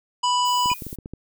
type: harmonic tone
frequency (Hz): 987.8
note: B5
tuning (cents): 0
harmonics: 1 / 3 / 5 / 7 / 8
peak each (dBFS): -19 / -26 / -31 / -33 / -36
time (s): 0.23-0.74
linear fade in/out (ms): 10
type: noise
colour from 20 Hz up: violet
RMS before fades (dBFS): -39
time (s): 0.45-0.96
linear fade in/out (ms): 10
type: clicks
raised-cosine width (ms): 3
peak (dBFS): -21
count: 8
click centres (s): 0.659 / 0.716 / 0.822 / 0.867 / 0.929 / 0.987 / 1.059 / 1.136
type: tone with exponential decay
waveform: sine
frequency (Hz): 2459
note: D#7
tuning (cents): -21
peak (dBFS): -22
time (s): 0.7-0.81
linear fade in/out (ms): 2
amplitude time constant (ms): 23
effects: none